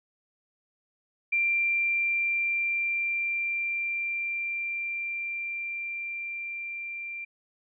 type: tone with level ramp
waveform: sine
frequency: 2368 Hz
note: D7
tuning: 14 cents sharp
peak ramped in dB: -22 to -34 dBFS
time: 1.32-7.25 s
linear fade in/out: 10 ms
effects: none